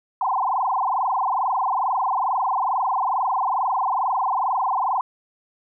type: tone with frequency modulation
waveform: sine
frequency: 900 Hz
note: A5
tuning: 39 cents sharp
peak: -19 dBFS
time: 0.21-5.01 s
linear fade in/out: 2 ms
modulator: 22.3 Hz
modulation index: 7.1
effects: none